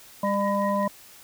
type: harmonic tone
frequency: 200.7 Hz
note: G3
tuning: 41 cents sharp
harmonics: 1 / 3 / 5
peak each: -26 / -26 / -26 dBFS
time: 0.23-0.88 s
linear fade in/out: 5 ms
type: tone with tremolo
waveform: sine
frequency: 1886 Hz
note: A#6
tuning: 20 cents sharp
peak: -34 dBFS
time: 0.24-0.87 s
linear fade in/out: 10 ms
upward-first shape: triangle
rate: 5.3 Hz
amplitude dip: 95%
type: click train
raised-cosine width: 0.2 ms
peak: -32 dBFS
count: 10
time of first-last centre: 0.27-0.899 s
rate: 14.3 Hz
effects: white hiss -49 dBFS RMS until 1.23 s